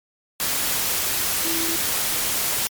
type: tone in noise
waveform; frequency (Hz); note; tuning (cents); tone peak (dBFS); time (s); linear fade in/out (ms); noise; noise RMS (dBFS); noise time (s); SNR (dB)
sine; 329.6; E4; 0; -28; 1.45-1.76; 0; white; -23; 0.4-2.67; -8
effects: MP3 96 kbps